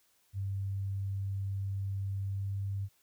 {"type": "tone with pitch glide", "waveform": "sine", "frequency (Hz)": [98, 98.68], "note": ["G2", "G2"], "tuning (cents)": [0, 12], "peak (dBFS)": -32, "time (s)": [0.33, 2.89], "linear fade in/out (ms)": 50, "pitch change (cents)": 12, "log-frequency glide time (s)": [2.31, 2.5], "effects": ["white hiss -70 dBFS RMS until 3.02 s"]}